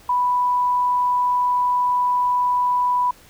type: tone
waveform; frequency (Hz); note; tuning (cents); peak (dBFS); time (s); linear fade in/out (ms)
sine; 987.8; B5; 0; -16; 0.09-3.11; 5
effects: pink hiss -49 dBFS RMS until 3.29 s